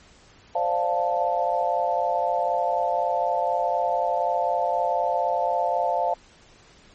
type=chord; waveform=sine; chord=D minor seventh; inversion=third; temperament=equal; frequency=523.3 / 587.3 / 698.5 / 880 Hz; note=C5 / D5 / F5 / A5; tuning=0 / 0 / 0 / 0 cents; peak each=-28 / -28 / -24 / -26 dBFS; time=0.55-6.14 s; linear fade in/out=5 ms; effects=pink hiss -53 dBFS RMS until 6.94 s + MP3 32 kbps